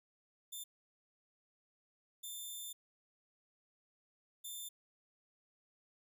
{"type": "tone bursts at uneven times", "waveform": "10% pulse", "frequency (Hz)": 3556, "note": "A7", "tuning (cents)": 18, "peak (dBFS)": -36, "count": 3, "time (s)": [[0.52, 0.64], [2.23, 2.73], [4.44, 4.69]], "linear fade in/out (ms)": 10, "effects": []}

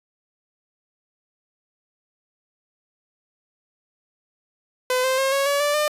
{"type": "tone with pitch steps", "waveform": "sawtooth", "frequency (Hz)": [507, 521.6, 536.5, 551.9, 567.8, 584.1, 600.8], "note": ["B4", "C5", "C5", "C#5", "C#5", "D5", "D5"], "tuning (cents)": [45, -5, 43, -8, 41, -10, 39], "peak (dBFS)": -15, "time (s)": [4.9, 5.88], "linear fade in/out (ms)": 2, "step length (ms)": 140, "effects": ["resampled to 32000 Hz"]}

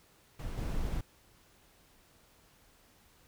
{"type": "noise with level steps", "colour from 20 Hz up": "brown", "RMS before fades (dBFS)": [-37, -34], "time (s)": [0.39, 1.01], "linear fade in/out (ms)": 5, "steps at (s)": 0.57, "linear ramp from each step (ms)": 10, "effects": ["pink hiss -64 dBFS RMS until 3.27 s"]}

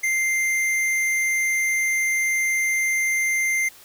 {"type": "tone with hard clipping", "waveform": "sine", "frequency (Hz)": 2093, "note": "C7", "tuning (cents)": 0, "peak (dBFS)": -21, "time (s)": [0.03, 3.69], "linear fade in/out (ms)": 10, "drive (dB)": 13, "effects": ["white hiss -48 dBFS RMS until 3.84 s"]}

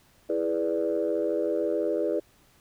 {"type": "chord", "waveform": "sine", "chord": "E dominant seventh", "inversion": "none", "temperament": "equal", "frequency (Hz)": [329.6, 415.3, 493.9, 587.3], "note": ["E4", "G#4", "B4", "D5"], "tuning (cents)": [0, 0, 0, 0], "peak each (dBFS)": -29, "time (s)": [0.29, 2.2], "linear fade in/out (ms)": 10, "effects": ["tanh soft clip ceiling -16 dBFS", "pink hiss -61 dBFS RMS until 2.6 s"]}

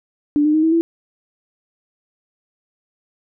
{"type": "tone with pitch steps", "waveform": "sine", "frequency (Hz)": [293.7, 303, 312.6, 322.5, 332.7], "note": ["D4", "D#4", "D#4", "E4", "E4"], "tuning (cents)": [0, -46, 8, -38, 16], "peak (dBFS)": -12, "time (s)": [0.36, 0.81], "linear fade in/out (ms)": 0, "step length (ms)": 90, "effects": []}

